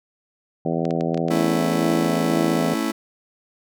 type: harmonic tone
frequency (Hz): 83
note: E2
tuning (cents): +12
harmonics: 2 / 3 / 4 / 5 / 6 / 7 / 8 / 9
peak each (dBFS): -25 / -27 / -28 / -29 / -30 / -30 / -31 / -32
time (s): 0.65-2.74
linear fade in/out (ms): 5
type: clicks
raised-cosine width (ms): 0.2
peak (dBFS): -18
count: 12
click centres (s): 0.853 / 0.908 / 1.009 / 1.145 / 1.176 / 1.284 / 1.368 / 1.402 / 1.73 / 1.927 / 2.049 / 2.155
type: chord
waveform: 40% pulse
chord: A major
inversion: none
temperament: just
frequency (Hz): 220 / 275 / 330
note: A3 / C#4 / E4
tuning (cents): 0 / -14 / +2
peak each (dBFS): -25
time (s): 1.3-2.92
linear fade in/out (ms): 10
effects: none